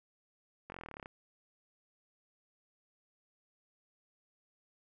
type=slowing click train; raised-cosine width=0.5 ms; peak=-30 dBFS; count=15; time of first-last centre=0.7-1.059 s; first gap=21 ms; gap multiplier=1.03; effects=none